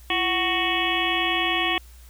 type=harmonic tone with a mistuned harmonic; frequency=370 Hz; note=F#4; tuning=in tune; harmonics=1 / 2 / 3 / 5 / 6 / 7 / 8 / 9; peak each=-29 / -29 / -29 / -29 / -29 / -29 / -29 / -29 dBFS; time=0.1-1.78 s; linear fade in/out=2 ms; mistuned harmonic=1; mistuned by=-150 cents; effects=added 60 Hz sine -44 dBFS peak until 2.09 s + white hiss -54 dBFS RMS until 2.09 s